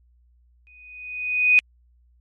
sine tone with exponential growth, 2489 Hz, D#7, in tune, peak -10 dBFS, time 0.67-1.59 s, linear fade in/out 0 ms, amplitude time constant 200 ms, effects added 60 Hz sine -55 dBFS peak until 2.2 s + MP3 48 kbps

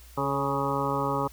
harmonic tone with a mistuned harmonic, 138.59 Hz, C#3, in tune, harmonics 1 / 2 / 3 / 4 / 6 / 7 / 8 / 9, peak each -33 / -33 / -33 / -33 / -33 / -33 / -33 / -33 dBFS, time 0.17-1.28 s, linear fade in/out 10 ms, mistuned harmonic 3, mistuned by +28 cents, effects added 60 Hz sine -48 dBFS peak until 1.32 s + white hiss -54 dBFS RMS until 1.32 s

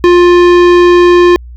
sine tone with tanh clipping, 352.1 Hz, F4, 14 cents sharp, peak -4 dBFS, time 0.04-1.36 s, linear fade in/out 0 ms, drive 18 dB, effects added 60 Hz sine -26 dBFS peak until 1.56 s

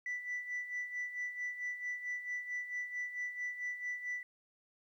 sine tone with tremolo, 1975.5 Hz, B6, in tune, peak -33 dBFS, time 0.06-4.23 s, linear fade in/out 2 ms, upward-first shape sine, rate 4.5 Hz, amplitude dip 70%, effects tanh soft clip ceiling -33 dBFS + 12-bit

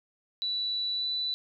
sine tone with pitch glide, 3951 to 3976 Hz, B7 to B7, 0 to +11 cents, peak -28 dBFS, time 0.42-1.34 s, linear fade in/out 0 ms, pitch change +11 cents, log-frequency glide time 0.95-1.06 s, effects none

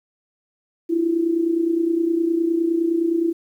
sine tone with amplitude modulation, 333.9 Hz, E4, 22 cents sharp, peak -14 dBFS, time 0.89-3.33 s, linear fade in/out 20 ms, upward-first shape sine, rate 29.7 Hz, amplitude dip 65%, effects 9-bit

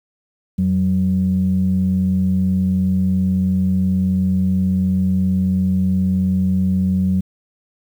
sine tone pair together, 88.1 / 186.68 Hz, F2 / F#3, +16 / +16 cents, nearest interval octave + minor second, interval 1300 cents, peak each -20 / -14 dBFS, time 0.58-7.21 s, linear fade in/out 10 ms, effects tanh soft clip ceiling -8 dBFS + 8-bit

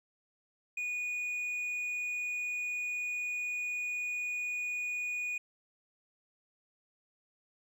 sine tone with hard clipping, 2461 Hz, D#7, 20 cents flat, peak -34 dBFS, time 0.77-5.38 s, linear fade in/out 5 ms, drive 3 dB, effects none

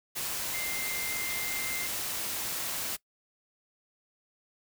sine tone in noise, 2093 Hz, C7, in tune, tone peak -36 dBFS, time 0.53-1.88 s, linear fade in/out 20 ms, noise white, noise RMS -34 dBFS, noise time 0.15-2.97 s, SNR -5 dB, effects noise-tail reverb RT60 0.1 s tail -21 dB re dry

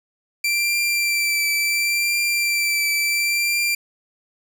sawtooth tone with vibrato, 2349 Hz, D7, in tune, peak -15 dBFS, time 0.44-3.75 s, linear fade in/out 5 ms, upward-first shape triangle, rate 0.71 Hz, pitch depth 23 cents each way, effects none

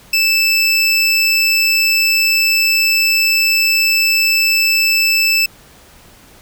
25% pulse tone, 2637 Hz, E7, in tune, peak -7 dBFS, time 0.13-5.46 s, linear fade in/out 5 ms, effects pink hiss -44 dBFS RMS until 6.41 s

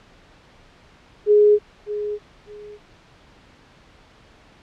sine tone with echo, 417.3 Hz, G#4, 8 cents sharp, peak -10 dBFS, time 1.26-1.59 s, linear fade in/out 50 ms, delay 600 ms, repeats 2, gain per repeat -13 dB, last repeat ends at 2.79 s, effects pink hiss -51 dBFS RMS until 4.62 s + low-pass 4000 Hz 12 dB/octave

